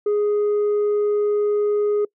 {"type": "tone", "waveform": "sine", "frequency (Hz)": 415.3, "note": "G#4", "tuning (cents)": 0, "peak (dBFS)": -14, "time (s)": [0.06, 2.05], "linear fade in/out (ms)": 5, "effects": ["noise-tail reverb RT60 0.1 s tail -25 dB re dry", "tanh soft clip ceiling -16 dBFS"]}